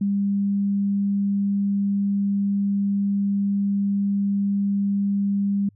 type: tone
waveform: sine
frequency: 200 Hz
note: G3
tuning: 35 cents sharp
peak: -19 dBFS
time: 0.01-5.69 s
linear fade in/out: 5 ms
effects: added 102 Hz sine -53 dBFS peak until 5.75 s